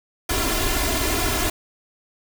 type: noise with comb filter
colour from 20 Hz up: pink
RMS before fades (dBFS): -22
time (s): 0.29-1.5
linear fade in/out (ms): 5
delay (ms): 2.9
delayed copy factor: +0.9
effects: none